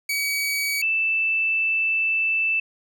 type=tone pair in turn; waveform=sawtooth / sine; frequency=2268 / 2645 Hz; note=C#7 / E7; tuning=+39 / +5 cents; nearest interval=minor third; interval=266 cents; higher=second; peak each=-19 dBFS; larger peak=neither; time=0.09-0.82 / 0.82-2.6 s; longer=second; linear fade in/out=5 ms; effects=none